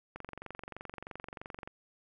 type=click train; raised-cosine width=0.5 ms; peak=-27 dBFS; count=36; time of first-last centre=0.16-1.675 s; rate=23.1 Hz; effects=none